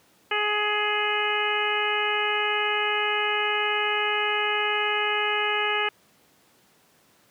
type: harmonic tone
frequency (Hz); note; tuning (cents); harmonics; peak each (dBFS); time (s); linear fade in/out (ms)
419.1; G#4; +16; 1 / 2 / 3 / 4 / 5 / 6 / 7; -30 / -30 / -30 / -30 / -30 / -30 / -30; 0.31-5.89; 5
effects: pink hiss -60 dBFS RMS until 7.3 s + high-pass 150 Hz 12 dB/octave